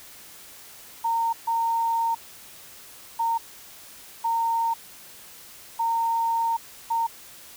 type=tone bursts at uneven times; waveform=sine; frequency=918 Hz; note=A#5; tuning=27 cents flat; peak=-21 dBFS; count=6; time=1.04-1.33 / 1.47-2.15 / 3.19-3.38 / 4.24-4.74 / 5.79-6.57 / 6.9-7.07 s; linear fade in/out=10 ms; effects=white hiss -46 dBFS RMS until 7.56 s